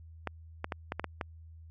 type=clicks; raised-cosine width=0.5 ms; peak=-18 dBFS; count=7; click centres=0.273 / 0.644 / 0.722 / 0.921 / 0.996 / 1.043 / 1.212 s; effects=added 81 Hz sine -48 dBFS peak until 1.7 s + AAC 48 kbps